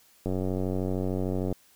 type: click train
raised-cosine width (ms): 2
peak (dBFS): -17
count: 119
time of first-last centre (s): 0.26-1.526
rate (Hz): 93.2
effects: white hiss -60 dBFS RMS until 1.75 s